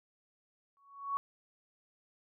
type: tone with exponential growth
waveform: sine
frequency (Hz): 1116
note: C#6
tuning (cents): +11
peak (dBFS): -28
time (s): 0.77-1.17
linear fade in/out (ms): 0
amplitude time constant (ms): 85
effects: none